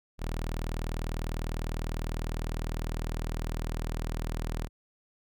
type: tone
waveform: sawtooth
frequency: 39.97 Hz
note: D#1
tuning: 47 cents sharp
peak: -27 dBFS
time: 0.18-4.69 s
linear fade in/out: 50 ms
effects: none